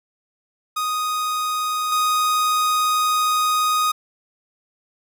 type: tone with level steps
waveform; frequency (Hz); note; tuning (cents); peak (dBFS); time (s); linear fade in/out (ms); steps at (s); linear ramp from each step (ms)
45% pulse; 1244.5; D#6; 0; -21 / -17; 0.76-3.92; 10; 1.92; 2
effects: none